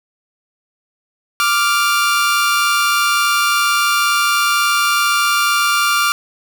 sawtooth tone pair together, 1174 / 1396.1 Hz, D6 / F6, -1 / -1 cents, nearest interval minor third, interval 300 cents, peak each -12 dBFS, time 1.4-6.12 s, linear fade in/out 0 ms, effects none

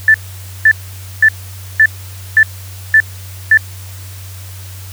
sine tone bursts, 1760 Hz, A6, in tune, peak -3 dBFS, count 7, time 0.08-3.574 s, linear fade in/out 2 ms, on 62 ms, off 510 ms, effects added 94 Hz sine -28 dBFS peak until 4.92 s + white hiss -36 dBFS RMS until 4.92 s

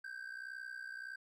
triangle ring-modulated tone, 1569 Hz, G6, 1 cent sharp, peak -39 dBFS, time 0.04-1.16 s, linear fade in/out 5 ms, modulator 30.8 Hz, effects none

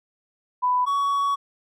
sine / triangle tone pair in turn, 995 / 1123.3 Hz, B5 / C#6, +13 / +23 cents, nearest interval major second, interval 210 cents, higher second, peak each -18 dBFS, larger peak neither, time 0.62-0.86 / 0.86-1.36 s, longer second, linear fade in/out 20 ms, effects none

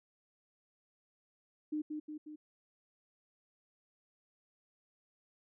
sine tone with echo, 303.8 Hz, D#4, 41 cents flat, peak -33 dBFS, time 1.72-1.82 s, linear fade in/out 10 ms, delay 180 ms, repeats 3, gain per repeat -4 dB, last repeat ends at 2.36 s, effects none

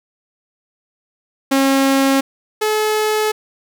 sawtooth tone pair in turn, 271.2 / 429.1 Hz, C#4 / A4, -38 / -43 cents, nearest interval minor sixth, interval 795 cents, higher second, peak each -8 / -11 dBFS, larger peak first, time 1.51-2.21 / 2.61-3.32 s, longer second, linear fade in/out 10 ms, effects none

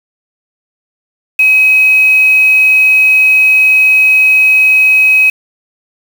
sine tone with quantisation, 2541 Hz, D#7, 36 cents sharp, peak -4 dBFS, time 1.39-5.3 s, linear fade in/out 5 ms, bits 4, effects none

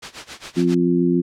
white noise with tremolo, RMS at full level -29 dBFS, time 0.02-0.75 s, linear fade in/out 10 ms, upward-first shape sine, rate 7.4 Hz, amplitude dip 90%
harmonic tone, 87.31 Hz, F2, in tune, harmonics 2 / 3 / 4, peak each -19 / -19 / -19 dBFS, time 0.56-1.22 s, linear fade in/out 20 ms
effects low-pass 5000 Hz 12 dB/octave

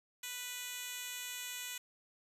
10% pulse tone with high-pass filter, 493.9 Hz, B4, in tune, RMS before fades -43 dBFS, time 0.23-1.78 s, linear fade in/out 5 ms, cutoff 3200 Hz, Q 0.59, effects resampled to 32000 Hz + 11-bit

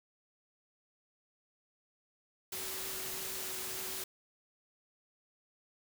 sine tone in noise, 378.3 Hz, F#4, 38 cents sharp, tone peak -50 dBFS, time 2.52-4.04 s, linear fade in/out 5 ms, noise white, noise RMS -40 dBFS, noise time 2.52-4.04 s, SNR -13 dB, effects none

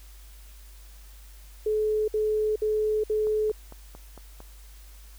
sine tone bursts, 428.9 Hz, A4, 44 cents flat, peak -22 dBFS, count 4, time 1.66-3.517 s, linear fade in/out 5 ms, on 420 ms, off 59 ms
click train, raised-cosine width 1 ms, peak -30 dBFS, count 6, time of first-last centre 3.27-4.404 s, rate 4.41 Hz
effects added 50 Hz sine -45 dBFS peak until 5.18 s + white hiss -55 dBFS RMS until 5.18 s

